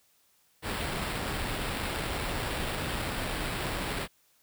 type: noise with sample-and-hold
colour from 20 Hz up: pink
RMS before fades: -33 dBFS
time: 0.62-4.08 s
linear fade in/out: 50 ms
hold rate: 6300 Hz
effects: white hiss -67 dBFS RMS until 4.42 s

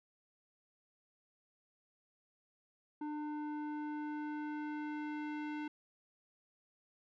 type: tone with low-pass filter sweep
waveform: square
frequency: 300 Hz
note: D4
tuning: 37 cents sharp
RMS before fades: -41 dBFS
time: 3.01-5.68 s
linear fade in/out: 5 ms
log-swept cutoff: 960 to 2400 Hz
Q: 1.3
effects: none

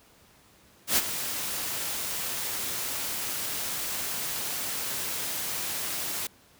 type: noise with ADSR envelope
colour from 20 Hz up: white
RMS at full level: -21 dBFS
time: 0.87-6.27 s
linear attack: 100 ms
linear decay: 39 ms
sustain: -11 dB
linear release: 4 ms
effects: pink hiss -58 dBFS RMS until 6.59 s + high-pass 60 Hz 12 dB/octave

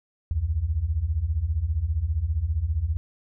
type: beating tone pair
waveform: sine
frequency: 69 / 84 Hz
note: C#2 / E2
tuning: -7 / +33 cents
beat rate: 15 Hz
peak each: -27 / -24 dBFS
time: 0.31-2.97 s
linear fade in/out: 0 ms
effects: none

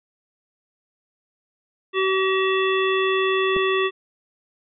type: harmonic tone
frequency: 381.1 Hz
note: G4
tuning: 49 cents flat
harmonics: 1 / 3 / 5 / 7 / 9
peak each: -20 / -25 / -27 / -28 / -30 dBFS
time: 1.93-3.91 s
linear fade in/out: 50 ms
type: clicks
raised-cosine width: 2 ms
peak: -19 dBFS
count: 2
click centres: 3.563 / 3.568 s
effects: none

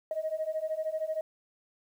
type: beating tone pair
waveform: sine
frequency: 622.3 / 635.3 Hz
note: D#5 / D#5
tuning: 0 / +36 cents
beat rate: 13 Hz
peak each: -33 / -32 dBFS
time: 0.11-1.21 s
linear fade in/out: 2 ms
effects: tanh soft clip ceiling -23 dBFS + 10-bit

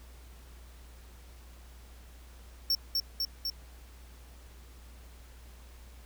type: tone with echo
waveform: square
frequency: 5450 Hz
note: F8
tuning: 43 cents flat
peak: -25 dBFS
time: 2.7-2.75 s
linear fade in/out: 2 ms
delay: 250 ms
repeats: 3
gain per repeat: -2 dB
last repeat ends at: 3.5 s
effects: added 60 Hz sine -49 dBFS peak until 6.05 s + pink hiss -58 dBFS RMS until 6.05 s

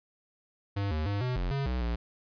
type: tone with pitch steps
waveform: square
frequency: 100 / 77.4 / 101.1 / 126 / 44.77 / 138.3 / 62.5 / 58.2 Hz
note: G2 / D#2 / G#2 / B2 / F1 / C#3 / B1 / A#1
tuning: +35 / -9 / -46 / +35 / +44 / -4 / +21 / -2 cents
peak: -29 dBFS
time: 0.76-1.96 s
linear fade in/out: 10 ms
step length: 150 ms
effects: resampled to 11025 Hz

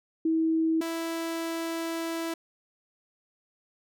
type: tone pair in turn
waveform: sine / sawtooth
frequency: 322.7 / 330.2 Hz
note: E4 / E4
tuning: -37 / +3 cents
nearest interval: unison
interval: 40 cents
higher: second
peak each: -22 / -26 dBFS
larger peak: first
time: 0.25-0.81 / 0.81-2.34 s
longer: second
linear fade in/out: 5 ms
effects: none

